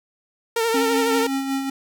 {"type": "tone with vibrato", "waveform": "sawtooth", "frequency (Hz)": 456.6, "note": "A#4", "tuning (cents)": -36, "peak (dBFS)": -15, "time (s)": [0.56, 1.27], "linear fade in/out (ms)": 5, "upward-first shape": "triangle", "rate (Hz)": 12, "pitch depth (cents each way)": 52}
{"type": "tone with tremolo", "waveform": "square", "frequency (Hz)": 270.9, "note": "C#4", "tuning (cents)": -40, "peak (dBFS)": -21, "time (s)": [0.74, 1.7], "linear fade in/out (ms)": 5, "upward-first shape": "sine", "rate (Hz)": 5.3, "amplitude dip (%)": 45}
{"effects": []}